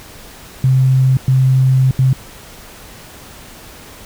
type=tone bursts at uneven times; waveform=sine; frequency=131 Hz; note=C3; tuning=2 cents sharp; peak=-8 dBFS; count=3; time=0.64-1.17 / 1.28-1.91 / 1.99-2.13 s; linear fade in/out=2 ms; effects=pink hiss -37 dBFS RMS until 4.05 s